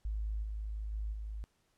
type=tone with level steps; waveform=sine; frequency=53 Hz; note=G#1; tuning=36 cents sharp; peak=-33 / -36 / -34 / -38 dBFS; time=0.05-1.44 s; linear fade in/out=0 ms; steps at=0.42 / 0.92 / 1.12 s; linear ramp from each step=20 ms; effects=pink hiss -75 dBFS RMS until 1.77 s + low-pass 11000 Hz 12 dB/octave